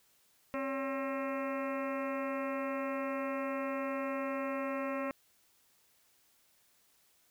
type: harmonic tone with a mistuned harmonic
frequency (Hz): 267.5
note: C4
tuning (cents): +38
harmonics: 1 / 2 / 3 / 4 / 5 / 6 / 7 / 8 / 9 / 10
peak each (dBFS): -38 / -37 / -50 / -42 / -45 / -53 / -47 / -50 / -51 / -52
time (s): 0.54-5.11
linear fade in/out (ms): 0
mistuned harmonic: 2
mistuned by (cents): +74
effects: white hiss -69 dBFS RMS until 7.3 s